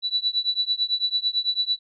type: tone with tremolo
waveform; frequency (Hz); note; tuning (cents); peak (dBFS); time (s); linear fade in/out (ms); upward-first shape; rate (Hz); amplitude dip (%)
sine; 3951; B7; 0; -17; 0.02-1.79; 50; triangle; 9; 100
effects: none